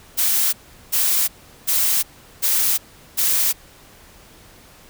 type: noise bursts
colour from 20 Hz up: blue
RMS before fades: -18 dBFS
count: 5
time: 0.17-3.53 s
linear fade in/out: 20 ms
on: 360 ms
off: 390 ms
effects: pink hiss -47 dBFS RMS until 4.89 s